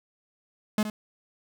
45% pulse tone with echo, 212.7 Hz, G#3, 42 cents sharp, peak -21 dBFS, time 0.78-0.83 s, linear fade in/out 2 ms, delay 70 ms, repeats 1, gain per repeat -10 dB, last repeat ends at 0.9 s, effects none

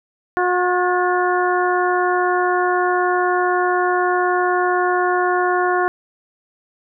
harmonic tone with a mistuned harmonic, 360.8 Hz, F#4, 44 cents flat, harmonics 1 / 2 / 3 / 4 / 5, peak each -19 / -20 / -22 / -23 / -27 dBFS, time 0.37-5.88 s, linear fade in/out 0 ms, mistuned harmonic 5, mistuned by -53 cents, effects none

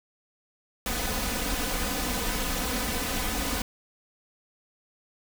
pink noise with comb filter, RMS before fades -29 dBFS, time 0.86-3.62 s, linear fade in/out 2 ms, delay 4 ms, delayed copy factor +0.8, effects none

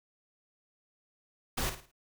pink noise with echo, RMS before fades -32 dBFS, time 1.57-1.7 s, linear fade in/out 10 ms, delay 54 ms, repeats 4, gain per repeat -9 dB, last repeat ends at 1.916 s, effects none

